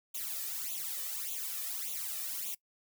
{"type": "noise with flanger", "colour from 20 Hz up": "blue", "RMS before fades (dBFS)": -38, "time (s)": [0.14, 2.55], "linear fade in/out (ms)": 10, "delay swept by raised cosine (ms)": [0.29, 1.69], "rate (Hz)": 1.7, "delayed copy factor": 0.95, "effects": ["noise-tail reverb RT60 0.1 s tail -22 dB re dry"]}